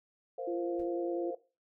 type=chord; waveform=sine; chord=Bb suspended second; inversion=none; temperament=equal; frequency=466.2 / 523.3 / 698.5 Hz; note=Bb4 / C5 / F5; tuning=0 / 0 / 0 cents; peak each=-41 / -38 / -43 dBFS; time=0.38-1.35 s; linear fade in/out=5 ms
type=tone with vibrato; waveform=sine; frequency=343.6 Hz; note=F4; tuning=28 cents flat; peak=-33 dBFS; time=0.47-1.31 s; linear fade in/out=10 ms; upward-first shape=triangle; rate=10 Hz; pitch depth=26 cents each way
type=noise with exponential decay; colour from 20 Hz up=brown; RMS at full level=-45 dBFS; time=0.79-0.92 s; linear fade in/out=5 ms; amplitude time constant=27 ms
effects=noise-tail reverb RT60 0.3 s tail -17 dB re dry